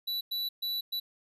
square tone bursts at uneven times, 3951 Hz, B7, in tune, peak -31 dBFS, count 4, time 0.07-0.21 / 0.31-0.49 / 0.62-0.81 / 0.92-1 s, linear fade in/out 10 ms, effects resampled to 32000 Hz

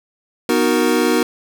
square chord, B major seventh, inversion none, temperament equal, 246.9 / 311.1 / 370 / 466.2 Hz, B3 / D#4 / F#4 / A#4, 0 / 0 / 0 / 0 cents, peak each -20 dBFS, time 0.49-1.23 s, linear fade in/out 2 ms, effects none

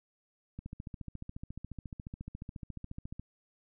click train, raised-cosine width 5 ms, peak -29 dBFS, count 38, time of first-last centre 0.59-3.196 s, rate 14.2 Hz, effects none

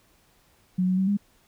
sine tone with pitch steps, 183.2 / 185.1 / 190.3 / 202.6 Hz, F#3 / F#3 / F#3 / G#3, -17 / +1 / +49 / -43 cents, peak -20 dBFS, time 0.78-1.172 s, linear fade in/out 10 ms, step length 98 ms, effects pink hiss -62 dBFS RMS until 1.47 s

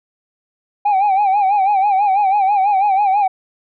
sine tone with vibrato, 795 Hz, G5, 24 cents sharp, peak -9 dBFS, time 0.85-3.28 s, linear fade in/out 10 ms, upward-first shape sine, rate 6.1 Hz, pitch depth 95 cents each way, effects tanh soft clip ceiling -10 dBFS

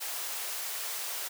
white high-pass noise, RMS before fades -36 dBFS, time 0-1.29 s, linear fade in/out 20 ms, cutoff 450 Hz, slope 24 dB/octave, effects none

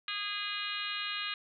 harmonic tone with a mistuned harmonic, 410.8 Hz, G#4, 19 cents flat, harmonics 3 / 4 / 5 / 6 / 7 / 8 / 9 / 10, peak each -42 / -42 / -44 / -41 / -40 / -44 / -43 / -43 dBFS, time 0.08-1.34 s, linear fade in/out 2 ms, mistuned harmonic 10, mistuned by -16 cents, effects none

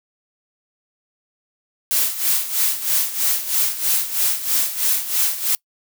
blue noise with tremolo, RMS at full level -17 dBFS, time 1.91-5.55 s, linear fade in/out 0 ms, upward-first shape sine, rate 3.1 Hz, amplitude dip 75%, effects noise-tail reverb RT60 0.1 s tail -25 dB re dry

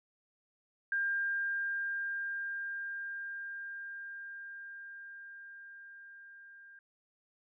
sine tone with level ramp, 1600 Hz, G6, 35 cents sharp, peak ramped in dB -29 to -52 dBFS, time 0.92-6.79 s, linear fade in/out 2 ms, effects none

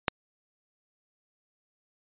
click, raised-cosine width 0.3 ms, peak -6 dBFS, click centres 0.082 s, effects resampled to 8000 Hz

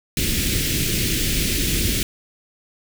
pink band-stop noise, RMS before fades -21 dBFS, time 0.17-2.03 s, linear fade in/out 2 ms, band 380 to 2100 Hz, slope 24 dB/octave, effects none

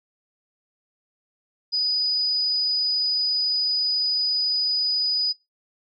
sine tone, 4963 Hz, D#8, 5 cents flat, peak -20 dBFS, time 1.72-5.33 s, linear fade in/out 20 ms, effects noise-tail reverb RT60 0.2 s tail -20 dB re dry + MP3 96 kbps

